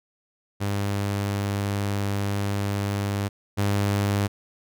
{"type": "tone pair in turn", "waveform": "sawtooth", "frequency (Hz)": [100.6, 100.99], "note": ["G2", "G#2"], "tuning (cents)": [45, -48], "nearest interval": "unison", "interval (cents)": 7, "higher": "second", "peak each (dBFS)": [-20, -17], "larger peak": "second", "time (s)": [[0.6, 3.29], [3.57, 4.28]], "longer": "first", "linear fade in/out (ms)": 20, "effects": []}